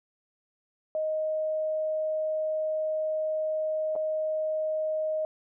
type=tone with dropouts; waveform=sine; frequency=624 Hz; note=D#5; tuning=5 cents sharp; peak=-26 dBFS; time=0.95-5.25 s; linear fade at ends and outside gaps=1 ms; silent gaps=3.954-3.961 s; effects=none